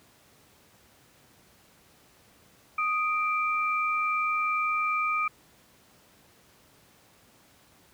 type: tone pair together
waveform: sine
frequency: 1244.5 / 2353 Hz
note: D#6 / D7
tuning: 0 / +3 cents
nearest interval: major seventh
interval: 1103 cents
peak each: -26 / -29 dBFS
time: 2.78-5.28 s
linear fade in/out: 5 ms
effects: pink hiss -59 dBFS RMS until 7.93 s + high-pass 80 Hz 12 dB/octave

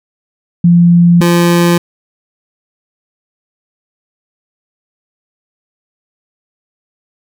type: tone pair in turn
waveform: sine / 25% pulse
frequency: 172.6 / 172.6 Hz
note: F3 / F3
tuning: -20 / -20 cents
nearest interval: unison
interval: 0 cents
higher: neither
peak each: -3 dBFS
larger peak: neither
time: 0.64-1.21 / 1.21-1.78 s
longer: neither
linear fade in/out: 5 ms
effects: none

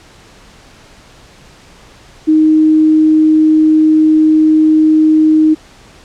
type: tone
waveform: sine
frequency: 311.9 Hz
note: D#4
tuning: 4 cents sharp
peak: -5 dBFS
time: 2.27-5.55 s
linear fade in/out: 20 ms
effects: pink hiss -41 dBFS RMS until 6.04 s + low-pass 7000 Hz 12 dB/octave

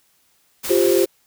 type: noise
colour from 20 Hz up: white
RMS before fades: -27 dBFS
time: 0.63-1.06 s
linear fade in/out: 20 ms
type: chord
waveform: sine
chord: F suspended second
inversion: none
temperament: equal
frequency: 349.2 / 392 / 523.3 Hz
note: F4 / G4 / C5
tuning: 0 / 0 / 0 cents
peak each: -17 / -17 / -20 dBFS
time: 0.69-1.06 s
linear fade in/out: 20 ms
effects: white hiss -61 dBFS RMS until 1.26 s

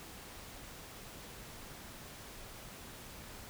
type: silence
effects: pink hiss -50 dBFS RMS until 3.49 s

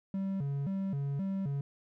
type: tone with vibrato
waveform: triangle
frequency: 164.81 Hz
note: E3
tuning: in tune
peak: -29 dBFS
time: 0.14-1.61 s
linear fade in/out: 2 ms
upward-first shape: square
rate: 1.9 Hz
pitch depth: 280 cents each way
effects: none

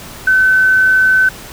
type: tone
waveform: sine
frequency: 1522 Hz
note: F#6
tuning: 48 cents sharp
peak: -7 dBFS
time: 0.27-1.29 s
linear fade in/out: 5 ms
effects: pink hiss -32 dBFS RMS until 1.52 s

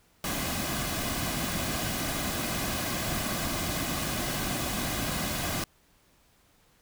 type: noise with comb filter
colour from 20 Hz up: pink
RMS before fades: -31 dBFS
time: 0.24-5.64 s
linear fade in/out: 2 ms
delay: 2.2 ms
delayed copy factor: -0.5
effects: pink hiss -64 dBFS RMS until 6.81 s

